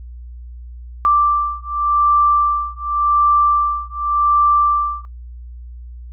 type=beating tone pair; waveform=sine; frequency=1174.7 / 1175.58 Hz; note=D6 / D6; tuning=0 / +1 cents; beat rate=0.88 Hz; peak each=-16 dBFS; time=1.05-5.05 s; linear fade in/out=0 ms; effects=noise-tail reverb RT60 0.1 s tail -17 dB re dry + added 60 Hz sine -31 dBFS peak until 6.12 s